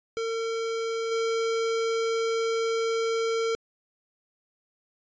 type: tone with level steps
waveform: square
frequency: 454 Hz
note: A#4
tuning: 46 cents flat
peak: -28 / -25 dBFS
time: 0.17-3.55 s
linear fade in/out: 0 ms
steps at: 1.11 s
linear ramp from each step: 10 ms
effects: resampled to 16000 Hz